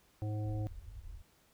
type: harmonic tone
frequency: 106.1 Hz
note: G#2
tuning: 38 cents sharp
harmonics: 1 / 3 / 5 / 7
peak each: -34 / -44 / -48 / -51 dBFS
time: 0.22-0.67 s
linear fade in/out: 0 ms
type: low-pass noise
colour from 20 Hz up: pink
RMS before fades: -47 dBFS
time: 0.45-1.22 s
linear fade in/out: 10 ms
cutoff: 100 Hz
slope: 48 dB/octave
effects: pink hiss -68 dBFS RMS until 1.53 s